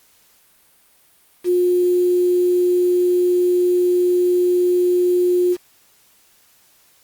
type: tone with quantisation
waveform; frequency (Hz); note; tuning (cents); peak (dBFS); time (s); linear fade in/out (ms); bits
sine; 357.6; F4; +41; -13; 1.44-5.57; 50; 6
effects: white hiss -55 dBFS RMS until 7.03 s + Opus 48 kbps